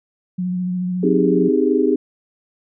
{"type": "tone with vibrato", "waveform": "sine", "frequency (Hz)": 181.2, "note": "F#3", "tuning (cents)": -36, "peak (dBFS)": -19, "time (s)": [0.38, 1.49], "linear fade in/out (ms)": 10, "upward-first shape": "sine", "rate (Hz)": 14, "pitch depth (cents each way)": 22}
{"type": "chord", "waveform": "sine", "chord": "Ab major seventh", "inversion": "first", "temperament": "equal with one note detuned", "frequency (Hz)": [260.1, 311.1, 392, 415.3], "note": ["C4", "Eb4", "G4", "Ab4"], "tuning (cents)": [-10, 0, 0, 0], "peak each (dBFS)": -19, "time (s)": [1.03, 1.96], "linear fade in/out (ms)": 5}
{"effects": []}